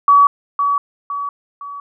sine tone with echo, 1137 Hz, C#6, 44 cents sharp, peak -6 dBFS, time 0.08-0.27 s, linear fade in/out 2 ms, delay 510 ms, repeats 3, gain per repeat -7 dB, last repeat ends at 1.8 s, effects none

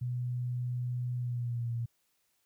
sine tone with pitch glide, 123.47 to 117.42 Hz, B2 to A#2, 0 to +13 cents, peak -31 dBFS, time 0.01-1.86 s, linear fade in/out 10 ms, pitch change -87 cents, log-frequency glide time 1.17-1.71 s, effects white hiss -75 dBFS RMS until 2.45 s

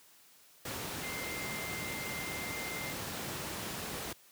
sine tone in noise, 2093 Hz, C7, in tune, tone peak -41 dBFS, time 1.03-2.93 s, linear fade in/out 5 ms, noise pink, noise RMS -39 dBFS, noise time 0.65-4.13 s, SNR -5 dB, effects white hiss -61 dBFS RMS until 4.31 s + high-pass 100 Hz 12 dB/octave

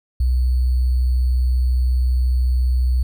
sine tone with sample-and-hold, 62.8 Hz, B1, 30 cents sharp, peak -14 dBFS, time 0.2-3.03 s, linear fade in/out 5 ms, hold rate 4410 Hz, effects none

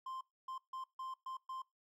triangle tone bursts at uneven times, 1046.5 Hz, C6, in tune, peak -40 dBFS, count 6, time 0.06-0.21 / 0.48-0.58 / 0.73-0.84 / 0.99-1.14 / 1.26-1.37 / 1.49-1.62 s, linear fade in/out 5 ms, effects noise-tail reverb RT60 0.2 s tail -22 dB re dry

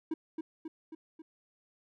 triangle tone with echo, 320 Hz, D#4, 49 cents sharp, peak -28 dBFS, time 0.11-0.14 s, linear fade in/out 5 ms, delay 270 ms, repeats 4, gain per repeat -4 dB, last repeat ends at 1.22 s, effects none

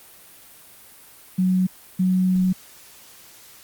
sine tone bursts at uneven times, 185 Hz, F#3, in tune, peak -16 dBFS, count 2, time 1.38-1.67 / 1.99-2.53 s, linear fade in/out 10 ms, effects white hiss -47 dBFS RMS until 3.63 s + Opus 32 kbps

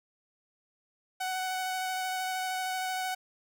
sawtooth tone with vibrato, 746 Hz, F#5, 14 cents sharp, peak -27 dBFS, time 1.2-3.15 s, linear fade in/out 10 ms, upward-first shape square, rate 13 Hz, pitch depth 9 cents each way, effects none

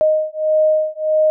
sine beating tone pair, 620 / 621.6 Hz, D#5 / D#5, -6 / -2 cents, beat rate 1.6 Hz, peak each -16 dBFS, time 0.01-1.3 s, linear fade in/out 0 ms, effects none

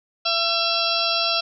harmonic tone with a mistuned harmonic, 674 Hz, E5, 38 cents sharp, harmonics 1 / 2 / 4 / 5 / 6 / 7 / 8, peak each -27 / -27 / -27 / -27 / -27 / -27 / -27 dBFS, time 0.25-1.41 s, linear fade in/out 10 ms, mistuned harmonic 5, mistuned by -28 cents, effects none

